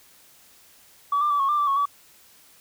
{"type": "tone with pitch steps", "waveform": "sine", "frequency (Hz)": [1143, 1191, 1154, 1096, 1188, 1166, 1102, 1145], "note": ["D6", "D6", "D6", "C#6", "D6", "D6", "C#6", "D6"], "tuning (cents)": [-47, 24, -31, -20, 20, -13, -11, -44], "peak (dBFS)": -18, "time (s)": [1.12, 1.856], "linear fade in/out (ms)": 5, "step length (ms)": 92, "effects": ["tanh soft clip ceiling -15 dBFS", "white hiss -54 dBFS RMS until 2.6 s"]}